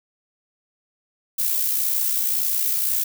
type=noise with amplitude modulation; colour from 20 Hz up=violet; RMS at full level=-20 dBFS; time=1.38-3.04 s; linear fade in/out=10 ms; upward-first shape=sine; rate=61.9 Hz; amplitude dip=45%; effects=none